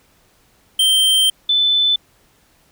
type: tone pair in turn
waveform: square / sine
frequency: 3136 / 3513 Hz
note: G7 / A7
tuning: 0 / -3 cents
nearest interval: major second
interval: 197 cents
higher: second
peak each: -12 dBFS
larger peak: neither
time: 0.79-1.3 / 1.49-1.96 s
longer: first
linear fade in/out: 5 ms
effects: pink hiss -56 dBFS RMS until 2.71 s